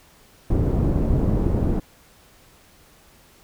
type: low-pass noise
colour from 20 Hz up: pink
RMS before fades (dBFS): -20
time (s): 0.5-1.8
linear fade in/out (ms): 5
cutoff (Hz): 360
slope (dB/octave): 12
effects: pink hiss -53 dBFS RMS until 3.43 s